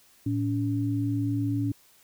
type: tone pair together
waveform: sine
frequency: 112 / 284 Hz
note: A2 / C#4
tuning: +31 / +42 cents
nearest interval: octave + major third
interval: 1611 cents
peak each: -27 / -27 dBFS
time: 0.26-1.72 s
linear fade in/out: 5 ms
effects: white hiss -59 dBFS RMS until 2.03 s